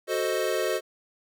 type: chord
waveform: square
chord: F# diminished seventh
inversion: none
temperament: equal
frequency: 370 / 440 / 523.3 / 622.3 Hz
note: F#4 / A4 / C5 / Eb5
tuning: 0 / 0 / 0 / 0 cents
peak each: -31 dBFS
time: 0.07-0.81 s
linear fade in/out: 50 ms
effects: none